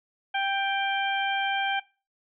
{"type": "harmonic tone", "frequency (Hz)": 787, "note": "G5", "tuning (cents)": 7, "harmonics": [1, 2, 3, 4], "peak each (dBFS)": [-27, -30, -32, -33], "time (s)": [0.34, 1.8], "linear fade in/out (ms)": 10, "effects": ["noise-tail reverb RT60 0.3 s tail -19 dB re dry"]}